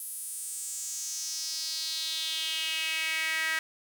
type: tone with high-pass filter sweep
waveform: sawtooth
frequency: 320 Hz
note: D#4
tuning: 49 cents sharp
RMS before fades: -33 dBFS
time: 0-3.59 s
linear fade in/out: 2 ms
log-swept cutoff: 11000 to 1800 Hz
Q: 3.8
effects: none